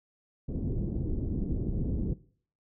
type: low-pass noise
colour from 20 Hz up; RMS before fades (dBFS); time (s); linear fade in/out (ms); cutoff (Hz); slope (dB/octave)
pink; -31; 0.48-2.14; 10; 350; 24
effects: noise-tail reverb RT60 0.5 s tail -19 dB re dry